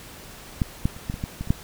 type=clicks; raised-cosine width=5 ms; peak=-8 / -8 / -28 / -14 / -19 / -15 / -17 / -25 / -6 dBFS; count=9; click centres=0.618 / 0.855 / 0.965 / 1.099 / 1.141 / 1.239 / 1.41 / 1.474 / 1.505 s; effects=pink hiss -43 dBFS RMS until 1.63 s